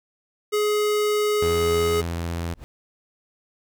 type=tone; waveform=square; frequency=420 Hz; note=G#4; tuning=19 cents sharp; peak=-20 dBFS; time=0.52-2.02 s; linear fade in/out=20 ms
type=tone with vibrato; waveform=sawtooth; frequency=84.6 Hz; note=E2; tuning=45 cents sharp; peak=-22 dBFS; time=1.42-2.54 s; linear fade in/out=5 ms; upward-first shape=sine; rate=16 Hz; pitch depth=15 cents each way
type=noise with exponential growth; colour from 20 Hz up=brown; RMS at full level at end=-31 dBFS; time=2.52-2.64 s; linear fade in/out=0 ms; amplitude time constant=26 ms
effects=none